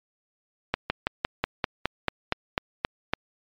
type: slowing click train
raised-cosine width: 0.3 ms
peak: -6 dBFS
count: 12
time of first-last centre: 0.74-3.135 s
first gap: 160 ms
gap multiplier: 1.06
effects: low-pass 4000 Hz 12 dB/octave + MP3 96 kbps